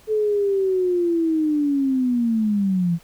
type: linear sweep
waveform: sine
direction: down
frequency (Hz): 436.6 to 164.81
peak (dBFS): -17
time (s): 0.07-2.99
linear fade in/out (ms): 50
effects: pink hiss -52 dBFS RMS until 3.03 s